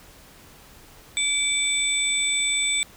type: tone cluster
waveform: sine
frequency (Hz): 2304 / 3551 / 7930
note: D7 / A7 / B8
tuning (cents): -34 / +15 / +6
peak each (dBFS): -25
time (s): 1.17-2.83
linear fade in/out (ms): 0
effects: pink hiss -49 dBFS RMS until 2.96 s